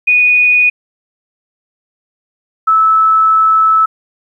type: tone pair in turn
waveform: sine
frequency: 2472 / 1306.1 Hz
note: D#7 / E6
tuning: -12 / -16 cents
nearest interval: major seventh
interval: 1104 cents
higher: first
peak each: -6 dBFS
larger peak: neither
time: 0.07-0.7 / 2.67-3.86 s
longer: second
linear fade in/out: 10 ms
effects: 8-bit